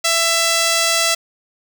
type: tone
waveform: 5% pulse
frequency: 666 Hz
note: E5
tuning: 18 cents sharp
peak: -3 dBFS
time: 0.04-1.15 s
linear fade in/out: 10 ms
effects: none